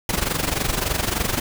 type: noise with amplitude modulation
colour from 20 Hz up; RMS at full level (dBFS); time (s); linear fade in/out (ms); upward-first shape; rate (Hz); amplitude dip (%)
pink; -20; 0.09-1.4; 2; sine; 23.4; 75
effects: none